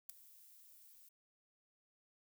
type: noise with ADSR envelope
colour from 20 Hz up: violet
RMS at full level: -40 dBFS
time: 0.09-1.09 s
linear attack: 7 ms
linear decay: 4 ms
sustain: -22 dB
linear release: 6 ms
effects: none